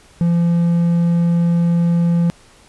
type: tone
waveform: triangle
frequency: 170.7 Hz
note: F3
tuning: 39 cents flat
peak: -10 dBFS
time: 0.21-2.3 s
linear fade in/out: 0 ms
effects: pink hiss -48 dBFS RMS until 2.68 s + resampled to 24000 Hz